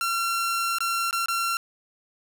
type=tone with dropouts; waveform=sawtooth; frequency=1365 Hz; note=F6; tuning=40 cents flat; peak=-20 dBFS; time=0.01-1.57 s; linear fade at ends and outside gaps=1 ms; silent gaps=0.785-0.805 / 1.11-1.128 / 1.259-1.284 s; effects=none